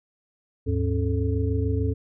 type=tone cluster; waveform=sine; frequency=77.2 / 104 / 271.2 / 435.7 Hz; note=D#2 / G#2 / C#4 / A4; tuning=-13 / +3 / -38 / -17 cents; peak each=-25 / -25 / -30 / -30 dBFS; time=0.66-1.94 s; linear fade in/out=20 ms; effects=none